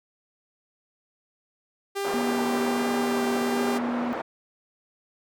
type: tone with vibrato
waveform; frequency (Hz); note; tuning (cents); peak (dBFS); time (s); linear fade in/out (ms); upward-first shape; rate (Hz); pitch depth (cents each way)
sawtooth; 396.4; G4; +19; -23; 1.95-3.79; 20; sine; 1.3; 12
type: band-pass noise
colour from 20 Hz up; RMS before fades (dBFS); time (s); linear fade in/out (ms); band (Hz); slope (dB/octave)
pink; -32; 2.04-4.22; 10; 410 to 1200; 12
type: tone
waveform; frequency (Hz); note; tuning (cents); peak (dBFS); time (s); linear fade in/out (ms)
sine; 241.8; B3; -36; -26; 2.14-4.13; 0
effects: none